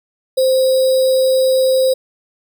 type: tone with sample-and-hold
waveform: sine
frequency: 522 Hz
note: C5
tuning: 4 cents flat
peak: -10 dBFS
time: 0.37-1.94 s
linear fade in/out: 10 ms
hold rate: 4410 Hz
effects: none